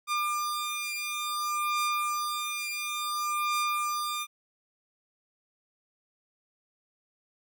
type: beating tone pair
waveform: sawtooth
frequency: 1200 / 1200.57 Hz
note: D6 / D6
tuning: +37 / +38 cents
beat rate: 0.57 Hz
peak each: -28 dBFS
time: 0.07-4.27 s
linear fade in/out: 50 ms
effects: none